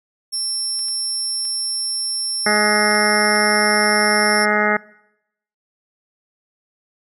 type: tone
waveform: 25% pulse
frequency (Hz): 5400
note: E8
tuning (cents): +41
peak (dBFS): -16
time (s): 0.32-4.46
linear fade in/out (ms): 20
type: clicks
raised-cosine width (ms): 0.2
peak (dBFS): -25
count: 8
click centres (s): 0.792 / 0.884 / 1.452 / 2.563 / 2.914 / 2.952 / 3.359 / 3.836
type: harmonic tone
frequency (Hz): 210.2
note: G#3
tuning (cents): +21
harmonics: 1 / 2 / 3 / 4 / 6 / 7 / 8 / 9 / 10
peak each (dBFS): -23 / -23 / -23 / -23 / -23 / -23 / -23 / -23 / -23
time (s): 2.46-4.77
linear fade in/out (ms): 5
effects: noise-tail reverb RT60 0.8 s tail -22 dB re dry